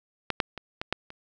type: clicks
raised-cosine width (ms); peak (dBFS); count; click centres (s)
0.3; -10 / -6 / -21 / -15 / -9 / -26; 6; 0.303 / 0.402 / 0.577 / 0.815 / 0.926 / 1.104
effects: none